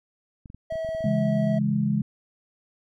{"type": "clicks", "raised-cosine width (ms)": 5, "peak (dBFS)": -30, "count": 10, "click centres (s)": [0.458, 0.501, 0.546, 0.724, 0.756, 0.848, 0.89, 0.949, 1.007, 1.057]}
{"type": "tone", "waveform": "triangle", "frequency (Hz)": 647, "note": "E5", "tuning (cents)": -32, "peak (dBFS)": -25, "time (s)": [0.7, 1.59], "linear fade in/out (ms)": 10}
{"type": "chord", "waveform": "sine", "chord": "C# minor", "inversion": "none", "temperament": "just", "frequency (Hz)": [138.59, 166.31, 207.9], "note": ["C#3", "E3", "G#3"], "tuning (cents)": [0, 16, 2], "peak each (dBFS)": [-26, -28, -23], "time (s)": [1.04, 2.02], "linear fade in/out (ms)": 5}
{"effects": []}